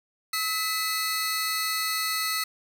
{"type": "tone cluster", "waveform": "sawtooth", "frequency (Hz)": [1289, 1999, 4350], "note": ["E6", "B6", "C#8"], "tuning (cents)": [-39, 20, -33], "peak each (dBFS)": -27, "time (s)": [0.33, 2.44], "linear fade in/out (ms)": 5, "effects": []}